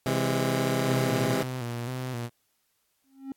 15% pulse chord, C augmented, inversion none, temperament just, 130.81 / 163.52 / 204.4 Hz, C3 / E3 / G#3, 0 / -14 / -27 cents, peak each -20 / -25 / -25 dBFS, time 0.06-1.43 s, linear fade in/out 2 ms
sawtooth tone with vibrato, 123.47 Hz, B2, in tune, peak -27 dBFS, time 0.82-2.3 s, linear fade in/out 50 ms, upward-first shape square, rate 1.9 Hz, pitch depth 63 cents each way
triangle tone with exponential growth, 269.4 Hz, C#4, 49 cents flat, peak -28 dBFS, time 3.04-3.32 s, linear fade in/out 1 ms, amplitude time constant 60 ms
effects white hiss -73 dBFS RMS until 3.36 s + AAC 64 kbps

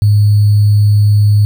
sine tone with sample-and-hold, 103.83 Hz, G#2, in tune, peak -5 dBFS, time 0.02-1.45 s, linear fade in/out 0 ms, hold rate 4410 Hz, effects none

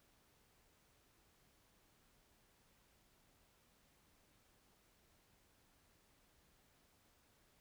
silence, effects pink hiss -73 dBFS RMS until 7.6 s

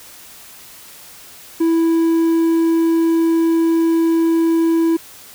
triangle tone, 329.6 Hz, E4, in tune, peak -10 dBFS, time 1.6-4.97 s, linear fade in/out 10 ms, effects white hiss -40 dBFS RMS until 5.34 s

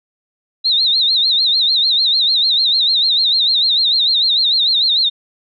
sine tone with vibrato, 3919 Hz, B7, 14 cents flat, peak -11 dBFS, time 0.64-5.1 s, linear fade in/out 20 ms, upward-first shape sine, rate 6.7 Hz, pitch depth 140 cents each way, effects none

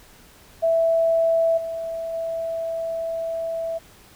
sine tone with level steps, 659.3 Hz, E5, in tune, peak -16 / -26 / -24 dBFS, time 0.62-3.79 s, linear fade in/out 20 ms, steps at 1.57 / 2.13 s, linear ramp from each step 10 ms, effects pink hiss -50 dBFS RMS until 4.15 s

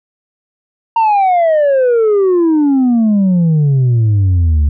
sine exponential sweep, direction down, 930 to 70.9 Hz, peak -5 dBFS, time 0.96-4.69 s, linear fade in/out 5 ms, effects tanh soft clip ceiling -7 dBFS

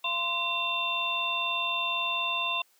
sine tone cluster, 685 / 1036 / 2722 / 3579 Hz, F5 / C6 / F7 / A7, -34 / -17 / -45 / +29 cents, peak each -38 / -32 / -30 / -32 dBFS, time 0.04-2.62 s, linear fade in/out 5 ms, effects white hiss -65 dBFS RMS until 2.79 s + high-pass 400 Hz 12 dB/octave

